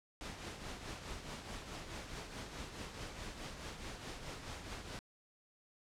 pink noise with tremolo, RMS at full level -44 dBFS, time 0.21-4.99 s, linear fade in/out 0 ms, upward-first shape triangle, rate 4.7 Hz, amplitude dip 55%, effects low-pass 7000 Hz 12 dB/octave

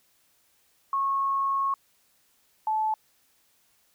sine tone pair in turn, 1095 / 869.1 Hz, C#6 / A5, -22 / -22 cents, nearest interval major third, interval 400 cents, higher first, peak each -23 dBFS, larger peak neither, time 0.93-1.74 / 2.67-2.94 s, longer first, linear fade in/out 2 ms, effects white hiss -66 dBFS RMS until 3.94 s

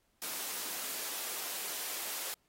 white noise with high-pass filter sweep, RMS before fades -39 dBFS, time 0.22-2.34 s, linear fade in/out 0 ms, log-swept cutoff 250 to 440 Hz, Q 0.86, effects pink hiss -75 dBFS RMS until 2.48 s + AAC 48 kbps

